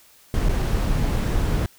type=noise with dropouts; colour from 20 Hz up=brown; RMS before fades=-21 dBFS; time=0.34-1.66 s; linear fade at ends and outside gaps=1 ms; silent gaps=0.486-0.493 s; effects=white hiss -53 dBFS RMS until 1.78 s